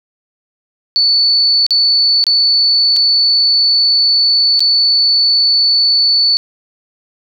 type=tone with dropouts; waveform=sine; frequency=4471 Hz; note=C#8; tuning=14 cents sharp; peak=-8 dBFS; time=0.96-6.37 s; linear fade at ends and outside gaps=0 ms; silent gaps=1.665-1.707 / 2.24-2.267 / 2.963-2.967 / 4.594-4.605 s; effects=none